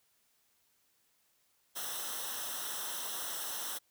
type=noise with comb filter; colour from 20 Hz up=white; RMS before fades=-39 dBFS; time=1.75-3.79 s; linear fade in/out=20 ms; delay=0.43 ms; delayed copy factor=-0.8; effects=white hiss -73 dBFS RMS until 3.9 s